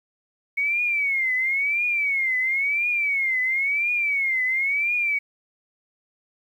sine tone with vibrato, 2217 Hz, C#7, in tune, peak -20 dBFS, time 0.57-5.19 s, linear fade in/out 10 ms, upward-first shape triangle, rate 0.97 Hz, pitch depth 180 cents each way, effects 9-bit

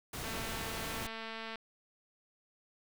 pink noise, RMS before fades -41 dBFS, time 0.13-1.07 s, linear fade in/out 5 ms
click train, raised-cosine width 0.3 ms, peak -27 dBFS, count 296, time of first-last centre 0.24-1.557 s, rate 224 Hz
effects none

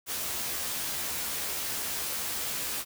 white noise with comb filter, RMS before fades -33 dBFS, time 0.06-2.85 s, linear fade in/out 50 ms, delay 14 ms, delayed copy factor +0.65, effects none

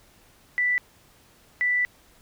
sine tone bursts at uneven times, 1975.5 Hz, B6, in tune, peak -20 dBFS, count 2, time 0.58-0.78 / 1.61-1.85 s, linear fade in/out 0 ms, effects pink hiss -57 dBFS RMS until 2.21 s

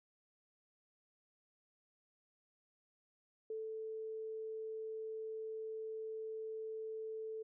sine tone with ADSR envelope, 440 Hz, A4, in tune, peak -39 dBFS, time 3.5-7.43 s, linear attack 3 ms, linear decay 170 ms, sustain -2 dB, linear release 11 ms, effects none

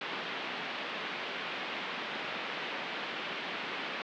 white band-pass noise, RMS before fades -38 dBFS, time 0.01-4.02 s, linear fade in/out 2 ms, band 180 to 3300 Hz, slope 24 dB/octave, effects low-pass 5000 Hz 12 dB/octave

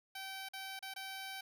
10% pulse tone with dropouts, 772 Hz, G5, 27 cents flat, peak -35 dBFS, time 0.15-1.41 s, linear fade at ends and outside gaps 5 ms, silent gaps 0.488-0.534 / 0.792-0.825 / 0.939-0.961 s, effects none

